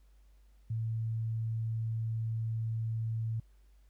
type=tone; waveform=sine; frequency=112.5 Hz; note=A2; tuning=39 cents sharp; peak=-31 dBFS; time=0.7-3.4 s; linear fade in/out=5 ms; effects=added 50 Hz sine -58 dBFS peak until 3.89 s + pink hiss -75 dBFS RMS until 3.89 s